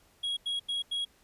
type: tone bursts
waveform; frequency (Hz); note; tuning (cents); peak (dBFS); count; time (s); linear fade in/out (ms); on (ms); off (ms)
triangle; 3309; G#7; -7; -28; 4; 0.23-1.051; 10; 140; 87
effects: pink hiss -64 dBFS RMS until 1.23 s + resampled to 32000 Hz